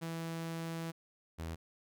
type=tone pair in turn; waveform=sawtooth; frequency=164.81 / 81.88 Hz; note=E3 / E2; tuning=0 / -11 cents; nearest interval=octave; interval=1211 cents; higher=first; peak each=-34 / -35 dBFS; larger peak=first; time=0.01-0.92 / 1.38-1.56 s; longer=first; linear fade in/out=20 ms; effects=none